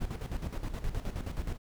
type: noise with tremolo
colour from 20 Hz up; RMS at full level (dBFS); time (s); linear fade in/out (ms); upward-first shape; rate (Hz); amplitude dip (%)
brown; -33; 0-1.58; 20; square; 9.5; 65
effects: none